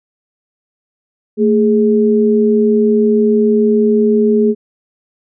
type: tone pair together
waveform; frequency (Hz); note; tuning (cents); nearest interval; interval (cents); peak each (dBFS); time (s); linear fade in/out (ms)
sine; 223.2 / 416.9; A3 / G#4; +25 / +7; major seventh; 1082; -11; 1.37-4.55; 50
effects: none